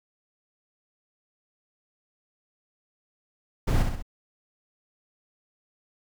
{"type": "noise with echo", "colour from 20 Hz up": "brown", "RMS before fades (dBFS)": -21, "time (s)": [3.67, 3.83], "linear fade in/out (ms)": 10, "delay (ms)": 65, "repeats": 3, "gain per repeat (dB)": -5, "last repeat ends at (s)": 4.025, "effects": []}